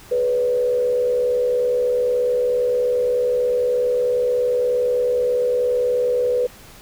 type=tone with frequency modulation; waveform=sine; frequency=493.9 Hz; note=B4; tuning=in tune; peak=-16 dBFS; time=0.11-6.47 s; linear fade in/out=10 ms; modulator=71 Hz; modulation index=0.49; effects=pink hiss -44 dBFS RMS until 6.81 s